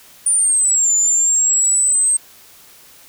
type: linear two-way sweep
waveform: sine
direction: down then up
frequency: 9397 to 7040 to 8350 Hz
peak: -11 dBFS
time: 0.26-2.17 s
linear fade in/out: 5 ms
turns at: 0.94 s
effects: tanh soft clip ceiling -7 dBFS + white hiss -45 dBFS RMS until 3.08 s